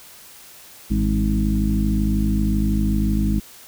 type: harmonic tone with a mistuned harmonic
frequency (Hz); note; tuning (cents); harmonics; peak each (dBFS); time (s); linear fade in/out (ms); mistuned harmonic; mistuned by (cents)
52.8; G#1; +29; 1 / 2 / 3 / 4 / 5 / 6; -20 / -28 / -28 / -21 / -29 / -28; 0.9-3.4; 10; 4; -44
effects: white hiss -44 dBFS RMS until 3.67 s